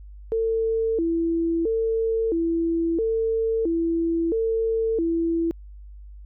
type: tone with vibrato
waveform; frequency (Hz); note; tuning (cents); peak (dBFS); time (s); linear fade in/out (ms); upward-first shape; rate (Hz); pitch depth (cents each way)
sine; 386.9; G4; -23; -20; 0.32-5.51; 0; square; 0.75; 260
effects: added 50 Hz sine -39 dBFS peak until 6.25 s